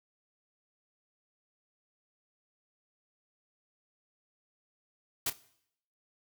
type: noise with echo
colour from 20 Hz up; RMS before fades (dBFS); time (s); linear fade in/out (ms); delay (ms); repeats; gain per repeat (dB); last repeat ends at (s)
white; -31; 5.26-5.3; 5; 30; 2; -15; 5.36
effects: noise-tail reverb RT60 0.7 s tail -19 dB re dry